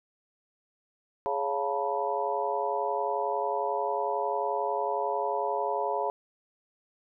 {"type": "harmonic tone with a mistuned harmonic", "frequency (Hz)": 139.3, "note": "C#3", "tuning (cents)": 9, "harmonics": [3, 4, 5, 6, 7], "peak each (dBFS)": [-33, -33, -33, -33, -33], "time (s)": [1.26, 6.1], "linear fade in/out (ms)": 0, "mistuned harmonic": 6, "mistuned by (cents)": 97, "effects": []}